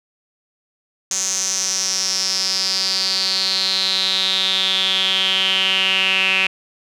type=tone with band-pass filter sweep; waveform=sawtooth; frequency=190.2 Hz; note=F#3; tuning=48 cents sharp; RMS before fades=-19 dBFS; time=1.11-6.47 s; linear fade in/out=2 ms; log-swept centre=6500 to 2600 Hz; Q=7.4; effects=none